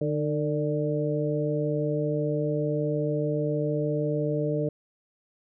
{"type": "tone cluster", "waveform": "sine", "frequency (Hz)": [149.6, 304.1, 450.8, 590], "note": ["D3", "D#4", "A4", "D5"], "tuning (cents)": [32, -40, 42, 8], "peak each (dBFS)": [-28, -31, -29, -31], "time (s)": [0.01, 4.69], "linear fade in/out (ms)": 5, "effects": []}